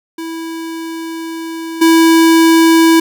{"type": "tone with level steps", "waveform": "square", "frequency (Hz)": 327.8, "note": "E4", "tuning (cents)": -10, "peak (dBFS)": [-22, -6], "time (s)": [0.18, 3], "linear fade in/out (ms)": 5, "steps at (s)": 1.81, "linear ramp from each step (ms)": 10, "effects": []}